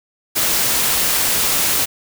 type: noise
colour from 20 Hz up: white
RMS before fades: -17 dBFS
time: 0.35-1.86 s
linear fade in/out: 20 ms
effects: none